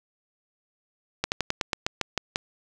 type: slowing click train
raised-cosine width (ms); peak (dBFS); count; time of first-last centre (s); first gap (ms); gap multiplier
0.2; -7; 10; 1.24-2.359; 79; 1.11
effects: none